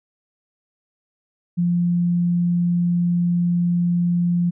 sine tone, 174.2 Hz, F3, 4 cents flat, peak -16 dBFS, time 1.57-4.51 s, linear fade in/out 20 ms, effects none

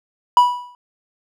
triangle tone with exponential decay, 980 Hz, B5, 14 cents flat, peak -3 dBFS, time 0.37-0.75 s, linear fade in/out 1 ms, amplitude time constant 81 ms, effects none

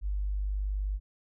sine tone, 49.72 Hz, G1, 25 cents sharp, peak -28 dBFS, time 0.01-1 s, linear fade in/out 50 ms, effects none

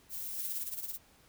violet noise, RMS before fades -40 dBFS, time 0.09-0.66 s, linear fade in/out 50 ms
violet noise with tremolo, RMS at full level -37 dBFS, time 0.33-0.99 s, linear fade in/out 50 ms, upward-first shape sine, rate 18 Hz, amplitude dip 70%
effects pink hiss -63 dBFS RMS until 1.28 s

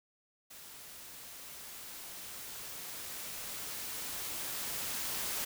white noise with level ramp, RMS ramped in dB -51 to -36 dBFS, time 0.5-5.45 s, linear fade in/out 10 ms, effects none

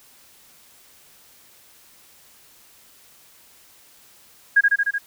sine tone with echo, 1635 Hz, G#6, 28 cents flat, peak -10 dBFS, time 4.56-4.61 s, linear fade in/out 10 ms, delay 75 ms, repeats 5, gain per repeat -2 dB, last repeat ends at 4.985 s, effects white hiss -52 dBFS RMS until 5.06 s

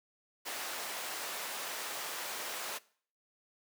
pink high-pass noise, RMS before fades -40 dBFS, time 0.45-2.79 s, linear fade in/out 20 ms, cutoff 620 Hz, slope 12 dB/octave, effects noise-tail reverb RT60 0.5 s tail -21 dB re dry

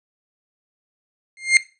40% pulse tone with exponential growth, 2116 Hz, C7, 19 cents sharp, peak -6 dBFS, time 1.37-1.57 s, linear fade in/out 1 ms, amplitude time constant 43 ms, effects noise-tail reverb RT60 0.3 s tail -17 dB re dry + resampled to 24000 Hz

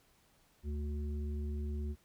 harmonic tone, 73.42 Hz, D2, in tune, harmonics 1 / 3 / 5, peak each -35 / -45 / -49 dBFS, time 0.63-1.96 s, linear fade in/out 50 ms, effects pink hiss -69 dBFS RMS until 2.04 s

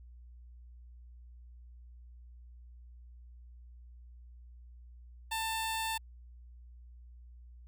15% pulse tone with notch filter, 891 Hz, A5, 22 cents sharp, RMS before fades -35 dBFS, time 5.31-5.98 s, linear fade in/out 10 ms, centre 2100 Hz, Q 2, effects added 60 Hz sine -50 dBFS peak until 7.67 s

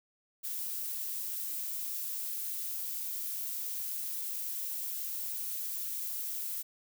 violet noise, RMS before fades -37 dBFS, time 0.43-6.63 s, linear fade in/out 20 ms, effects none

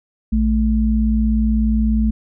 sine tone pair together, 58.25 / 218.1 Hz, A#1 / A3, -1 / -15 cents, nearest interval octave + major seventh, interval 2286 cents, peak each -16 / -16 dBFS, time 0.32-2.11 s, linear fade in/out 10 ms, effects none

